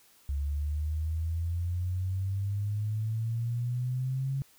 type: exponential sweep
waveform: sine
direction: up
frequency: 69.6 to 137.3 Hz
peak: -28 dBFS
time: 0.29-4.42 s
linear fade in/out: 0 ms
effects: white hiss -61 dBFS RMS until 4.58 s